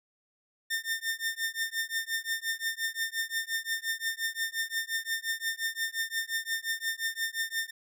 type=tone with tremolo; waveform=sawtooth; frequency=1809 Hz; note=A6; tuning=48 cents sharp; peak=-23 dBFS; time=0.7-7.71 s; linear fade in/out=10 ms; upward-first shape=triangle; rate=5.7 Hz; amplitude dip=100%; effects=none